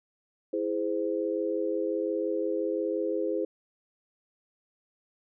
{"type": "chord", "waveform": "sine", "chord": "E augmented", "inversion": "none", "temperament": "equal with one note detuned", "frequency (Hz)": [329.6, 415.3, 516.6], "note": ["E4", "G#4", "B#4"], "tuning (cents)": [0, 0, -22], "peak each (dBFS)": -31, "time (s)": [0.53, 3.45], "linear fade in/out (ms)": 5, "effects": []}